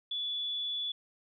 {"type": "tone", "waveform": "sine", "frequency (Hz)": 3438, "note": "A7", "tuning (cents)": -41, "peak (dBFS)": -32, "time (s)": [0.11, 0.92], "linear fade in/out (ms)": 5, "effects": []}